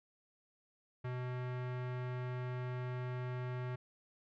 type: tone with low-pass filter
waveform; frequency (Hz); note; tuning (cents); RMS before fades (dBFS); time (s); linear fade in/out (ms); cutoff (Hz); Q
square; 125.4; B2; +27; -40; 1.04-3.76; 10; 2000; 1.2
effects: none